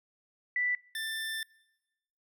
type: tone pair in turn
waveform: sine / 25% pulse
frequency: 1975.5 / 1777.4 Hz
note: B6 / A6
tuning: 0 / +17 cents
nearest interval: major second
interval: 183 cents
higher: first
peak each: -27 / -30 dBFS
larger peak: first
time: 0.56-0.75 / 0.95-1.43 s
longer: second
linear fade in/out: 2 ms
effects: noise-tail reverb RT60 1.0 s tail -24 dB re dry